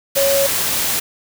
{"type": "tone in noise", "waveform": "sine", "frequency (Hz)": 554, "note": "C#5", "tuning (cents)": -1, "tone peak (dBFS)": -14, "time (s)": [0.16, 0.47], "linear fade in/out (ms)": 10, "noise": "white", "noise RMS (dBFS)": -19, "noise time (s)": [0.15, 1], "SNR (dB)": 2, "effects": []}